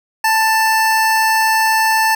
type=tone; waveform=25% pulse; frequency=884 Hz; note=A5; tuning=8 cents sharp; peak=-8 dBFS; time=0.24-2.15 s; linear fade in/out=5 ms; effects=none